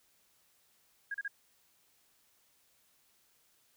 sine tone bursts, 1632 Hz, G#6, 31 cents flat, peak -34 dBFS, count 3, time 1.11-1.28 s, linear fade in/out 5 ms, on 34 ms, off 34 ms, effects white hiss -70 dBFS RMS until 3.76 s

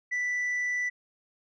sine tone, 1975.5 Hz, B6, in tune, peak -24 dBFS, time 0.11-0.9 s, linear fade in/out 20 ms, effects tanh soft clip ceiling -26 dBFS

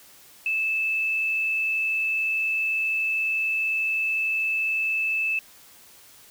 sine tone with frequency modulation, 2622 Hz, E7, 10 cents flat, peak -22 dBFS, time 0.46-5.39 s, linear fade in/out 2 ms, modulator 71.2 Hz, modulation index 0.33, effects white hiss -51 dBFS RMS until 6.3 s

